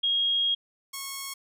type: tone pair in turn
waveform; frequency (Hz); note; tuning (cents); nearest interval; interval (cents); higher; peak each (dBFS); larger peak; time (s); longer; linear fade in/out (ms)
sine / 5% pulse; 3269 / 1095; G#7 / C#6; -28 / -22; octave + perfect fifth; 1894; first; -22; neither; 0.03-0.55 / 0.93-1.34; first; 10
effects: none